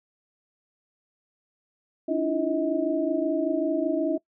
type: tone cluster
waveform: sine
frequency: 286.1 / 314.1 / 339.3 / 636 Hz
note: D4 / D#4 / F4 / D#5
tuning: -45 / +16 / -50 / +38 cents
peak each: -28 dBFS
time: 2.08-4.18 s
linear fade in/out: 10 ms
effects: noise-tail reverb RT60 0.1 s tail -22 dB re dry